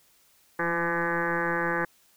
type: tone with frequency modulation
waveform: sine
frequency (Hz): 1017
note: C6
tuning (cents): -50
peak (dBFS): -24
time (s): 0.59-1.85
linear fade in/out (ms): 5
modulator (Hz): 169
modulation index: 4.9
effects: white hiss -62 dBFS RMS until 2.16 s